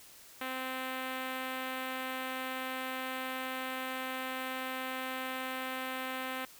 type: tone with notch filter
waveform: 5% pulse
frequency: 259.5 Hz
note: C4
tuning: 14 cents flat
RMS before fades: -38 dBFS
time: 0.41-6.45 s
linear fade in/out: 2 ms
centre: 6400 Hz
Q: 0.64
effects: white hiss -55 dBFS RMS until 6.59 s